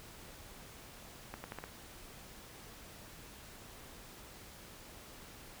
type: accelerating click train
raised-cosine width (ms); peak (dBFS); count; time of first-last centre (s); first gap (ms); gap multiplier
0.5; -27; 5; 1.34-1.64; 100; 0.81
effects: pink hiss -53 dBFS RMS until 5.6 s